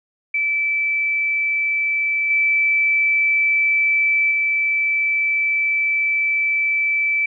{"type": "tone with level steps", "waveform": "sine", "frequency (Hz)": 2317, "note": "D7", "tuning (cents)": -24, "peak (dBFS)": [-17, -14, -16], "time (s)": [0.34, 7.26], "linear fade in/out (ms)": 5, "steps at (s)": [2.3, 4.31], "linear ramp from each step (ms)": 5, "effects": []}